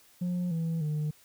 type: tone with pitch steps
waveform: sine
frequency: 178.1 / 164.26 / 151.5 Hz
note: F3 / E3 / D#3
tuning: +34 / -6 / -46 cents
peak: -25 dBFS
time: 0.21-1.11 s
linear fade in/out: 10 ms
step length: 300 ms
effects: tanh soft clip ceiling -27 dBFS + white hiss -60 dBFS RMS until 1.24 s